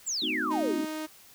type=exponential sweep; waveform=sine; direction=down; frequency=7920 to 236 Hz; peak=-28 dBFS; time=0.06-0.83 s; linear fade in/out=20 ms
type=chord; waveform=sine; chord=A diminished seventh; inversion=none; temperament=equal with one note detuned; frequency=220 / 257 / 311.1 / 370 Hz; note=A3 / C4 / Eb4 / Gb4; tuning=0 / -31 / 0 / 0 cents; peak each=-39 / -36 / -34 / -39 dBFS; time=0.22-0.85 s; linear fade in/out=5 ms
type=tone; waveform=sawtooth; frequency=311.1 Hz; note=D#4; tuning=in tune; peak=-29 dBFS; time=0.5-1.07 s; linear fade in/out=20 ms
effects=white hiss -54 dBFS RMS until 1.34 s